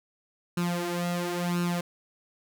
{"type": "tone with flanger", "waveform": "sawtooth", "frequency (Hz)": 174.8, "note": "F3", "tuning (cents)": 2, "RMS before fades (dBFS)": -29, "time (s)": [0.57, 1.81], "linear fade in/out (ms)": 5, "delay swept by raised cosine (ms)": [0.73, 4.23], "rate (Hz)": 0.97, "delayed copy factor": 0.75, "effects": []}